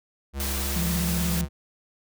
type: tone with pitch glide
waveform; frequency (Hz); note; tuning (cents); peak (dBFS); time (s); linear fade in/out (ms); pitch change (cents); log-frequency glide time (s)
square; 68.8 to 71.02; C#2 to C#2; -12 to +43; -29; 0.33-1.49; 50; +55; 0.67-1.23
type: noise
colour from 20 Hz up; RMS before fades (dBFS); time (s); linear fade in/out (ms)
white; -31; 0.4-1.41; 0
type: tone with vibrato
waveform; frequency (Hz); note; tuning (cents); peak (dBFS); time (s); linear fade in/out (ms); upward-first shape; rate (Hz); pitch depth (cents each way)
sine; 172; F3; -26; -25; 0.76-1.45; 5; triangle; 16; 99
effects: none